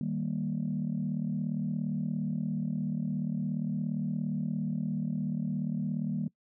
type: chord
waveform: sine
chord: Eb major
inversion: none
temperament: equal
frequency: 155.56 / 196 / 233.1 Hz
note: Eb3 / G3 / Bb3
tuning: 0 / 0 / 0 cents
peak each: -33 dBFS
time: 0.01-6.28 s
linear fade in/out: 2 ms
effects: noise-tail reverb RT60 0.1 s tail -23 dB re dry + tanh soft clip ceiling -22 dBFS